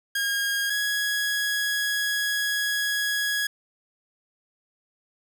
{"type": "tone pair in turn", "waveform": "sawtooth", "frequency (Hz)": [1630, 1667.1], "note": ["G#6", "G#6"], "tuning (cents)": [-33, 6], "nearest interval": "unison", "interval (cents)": 39, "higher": "second", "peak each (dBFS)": -20, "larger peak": "neither", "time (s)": [[0.15, 0.7], [0.7, 3.47]], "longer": "second", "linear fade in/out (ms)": 5, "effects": []}